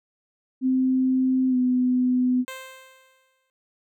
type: tone with pitch glide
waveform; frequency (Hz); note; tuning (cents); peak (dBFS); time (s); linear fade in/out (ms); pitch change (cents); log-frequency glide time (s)
sine; 259.3 to 251.5; C4 to B3; -15 to +32; -18; 0.61-2.45; 50; -53; 1.49-1.56
type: tone with exponential decay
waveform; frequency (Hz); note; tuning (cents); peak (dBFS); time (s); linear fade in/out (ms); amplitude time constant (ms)
10% pulse; 523.3; C5; 0; -24; 2.48-3.5; 0; 220
effects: none